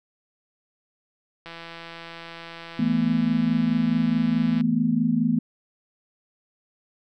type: click train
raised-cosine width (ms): 0.3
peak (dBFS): -23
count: 527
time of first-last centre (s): 1.46-4.61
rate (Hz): 167
type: chord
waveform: sine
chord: E suspended fourth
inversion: none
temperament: equal with one note detuned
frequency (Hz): 164.81 / 220 / 244.7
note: E3 / A3 / B3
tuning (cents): 0 / 0 / -16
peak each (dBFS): -26 / -23 / -22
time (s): 2.79-5.39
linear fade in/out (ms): 5
effects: none